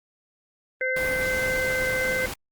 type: harmonic tone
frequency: 516 Hz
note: C5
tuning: 24 cents flat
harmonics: 1 / 3 / 4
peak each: -27 / -28 / -27 dBFS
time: 0.81-2.26 s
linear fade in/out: 2 ms
type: noise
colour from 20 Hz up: pink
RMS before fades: -33 dBFS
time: 0.96-2.34 s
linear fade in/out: 5 ms
effects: Opus 32 kbps